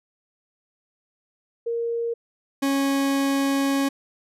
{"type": "tone pair in turn", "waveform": ["sine", "40% pulse"], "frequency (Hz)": [466.2, 275.3], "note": ["A#4", "C#4"], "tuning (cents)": [0, -12], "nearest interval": "major sixth", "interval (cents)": 912, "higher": "first", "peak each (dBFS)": [-23, -19], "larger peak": "second", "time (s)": [[1.66, 2.14], [2.62, 3.89]], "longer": "second", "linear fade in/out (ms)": 10, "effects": ["resampled to 32000 Hz"]}